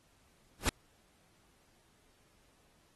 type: noise with exponential growth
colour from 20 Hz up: pink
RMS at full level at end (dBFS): -24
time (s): 0.59-0.69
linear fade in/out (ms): 0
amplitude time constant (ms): 21
effects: pink hiss -69 dBFS RMS until 2.95 s + AAC 32 kbps